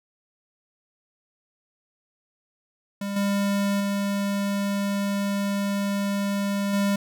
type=tone with level steps; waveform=square; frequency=200.3 Hz; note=G3; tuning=38 cents sharp; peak=-28 / -22 / -24 / -21 dBFS; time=3.01-6.96 s; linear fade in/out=5 ms; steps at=3.16 / 3.8 / 6.73 s; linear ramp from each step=5 ms; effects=none